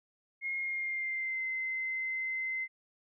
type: tone with pitch glide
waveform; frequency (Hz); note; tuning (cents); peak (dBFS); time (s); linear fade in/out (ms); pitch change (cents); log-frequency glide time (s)
sine; 2147 to 2064; C7 to C7; +44 to -24; -32; 0.41-2.68; 50; -68; 0.57-1.46
effects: none

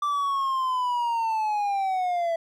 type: linear sweep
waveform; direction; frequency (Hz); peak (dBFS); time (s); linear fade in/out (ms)
triangle; down; 1175 to 659.3; -21; 0.02-2.36; 5
effects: none

